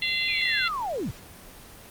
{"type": "harmonic tone", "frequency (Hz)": 686, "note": "F5", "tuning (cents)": -31, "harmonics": [3, 4, 5, 6], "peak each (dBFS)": [-28, -29, -30, -31], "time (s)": [0.02, 0.68], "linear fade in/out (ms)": 2}
{"type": "linear sweep", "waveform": "sine", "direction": "down", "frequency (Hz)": [2503, 82.6], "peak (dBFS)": -27, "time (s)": [0.28, 1.11], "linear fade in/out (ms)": 5}
{"effects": ["pink hiss -46 dBFS RMS until 1.9 s", "Opus 24 kbps"]}